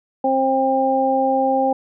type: harmonic tone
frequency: 265.8 Hz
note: C4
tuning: 27 cents sharp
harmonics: 1 / 2 / 3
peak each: -22 / -19 / -18 dBFS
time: 0.24-1.73 s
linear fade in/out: 5 ms
effects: none